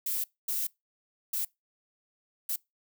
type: noise bursts at uneven times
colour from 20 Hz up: violet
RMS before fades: -31 dBFS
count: 4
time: 0.06-0.24 / 0.48-0.67 / 1.33-1.45 / 2.49-2.56 s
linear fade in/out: 5 ms
effects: noise-tail reverb RT60 0.2 s tail -24 dB re dry